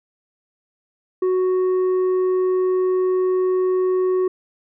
triangle tone with tanh clipping, 370 Hz, F#4, in tune, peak -17 dBFS, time 1.22-4.28 s, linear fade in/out 5 ms, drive 9 dB, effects none

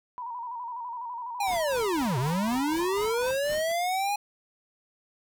sine tone with vibrato, 959 Hz, A#5, 49 cents sharp, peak -33 dBFS, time 0.18-3.31 s, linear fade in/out 0 ms, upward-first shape square, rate 12 Hz, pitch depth 59 cents each way
square linear two-way sweep, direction down then up, 830.6 to 118.5 to 830.6 Hz, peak -26 dBFS, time 1.4-4.16 s, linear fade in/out 5 ms, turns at 2.18 s
pink noise with tremolo, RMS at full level -41 dBFS, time 1.47-3.72 s, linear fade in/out 0 ms, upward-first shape triangle, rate 4 Hz, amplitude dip 100%
effects none

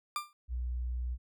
40% pulse tone with exponential decay, 1190 Hz, D6, 22 cents sharp, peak -28 dBFS, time 0.16-0.33 s, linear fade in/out 1 ms, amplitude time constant 36 ms
sine tone, 61.2 Hz, B1, 15 cents flat, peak -32 dBFS, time 0.48-1.18 s, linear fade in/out 50 ms
effects none

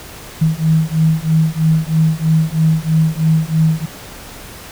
sine beating tone pair, 157.8 / 160.9 Hz, D#3 / E3, +25 / -42 cents, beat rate 3.1 Hz, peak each -14 dBFS, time 0.41-3.86 s, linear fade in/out 10 ms, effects pink hiss -34 dBFS RMS until 4.71 s

